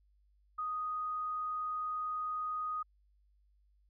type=tone; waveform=sine; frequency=1244.5 Hz; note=D#6; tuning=in tune; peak=-34 dBFS; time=0.58-2.83 s; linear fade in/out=10 ms; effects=added 50 Hz sine -66 dBFS peak until 3.89 s